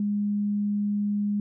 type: tone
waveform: sine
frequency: 205.6 Hz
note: G#3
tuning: 17 cents flat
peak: -23 dBFS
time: 0-1.4 s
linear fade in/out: 2 ms
effects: none